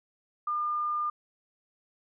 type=tone; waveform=sine; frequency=1206 Hz; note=D6; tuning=46 cents sharp; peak=-27 dBFS; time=0.47-1.1 s; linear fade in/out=5 ms; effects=none